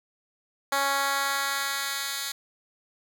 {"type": "tone with high-pass filter sweep", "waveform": "10% pulse", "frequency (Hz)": 277.2, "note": "C#4", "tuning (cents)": 0, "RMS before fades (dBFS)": -28, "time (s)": [0.72, 2.32], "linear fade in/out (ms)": 5, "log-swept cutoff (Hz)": [690, 3100], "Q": 0.82, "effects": []}